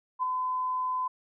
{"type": "tone with ADSR envelope", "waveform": "sine", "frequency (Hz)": 1016, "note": "B5", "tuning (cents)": 49, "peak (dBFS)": -23, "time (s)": [0.19, 1.08], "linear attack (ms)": 39, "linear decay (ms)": 6, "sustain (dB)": -4, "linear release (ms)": 8, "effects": []}